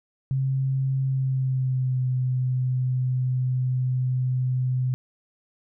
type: tone with pitch glide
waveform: sine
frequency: 133.6 to 127.64 Hz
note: C3 to C3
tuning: +36 to -43 cents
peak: -21 dBFS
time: 0.31-4.94 s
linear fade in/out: 0 ms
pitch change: -79 cents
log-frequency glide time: 1.03-2.04 s
effects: none